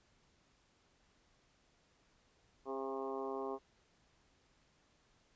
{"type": "harmonic tone with a mistuned harmonic", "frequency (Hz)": 134.5, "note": "C3", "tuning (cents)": 48, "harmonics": [2, 3, 4, 5, 6, 7, 8, 9], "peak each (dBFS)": [-47, -41, -48, -48, -48, -52, -47, -57], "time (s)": [2.65, 3.59], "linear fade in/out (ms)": 50, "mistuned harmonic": 4, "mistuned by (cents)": -19, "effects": ["pink hiss -72 dBFS RMS until 5.35 s", "resampled to 16000 Hz"]}